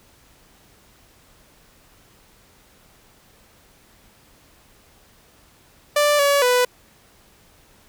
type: tone with pitch steps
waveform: sawtooth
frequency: 588 / 567 / 495.6 Hz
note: D5 / C#5 / B4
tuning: +2 / +39 / +6 cents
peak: -11 dBFS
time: 5.96-6.65 s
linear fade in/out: 5 ms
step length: 230 ms
effects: pink hiss -54 dBFS RMS until 7.88 s